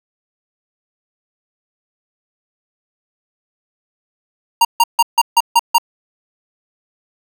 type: tone bursts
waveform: square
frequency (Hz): 932.3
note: A#5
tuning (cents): 0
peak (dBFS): -8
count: 7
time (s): 4.61-5.783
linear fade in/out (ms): 5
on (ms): 39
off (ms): 150
effects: none